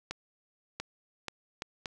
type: accelerating click train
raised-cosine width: 0.2 ms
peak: -18 dBFS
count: 5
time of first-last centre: 0.11-1.858 s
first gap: 690 ms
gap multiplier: 0.7
effects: none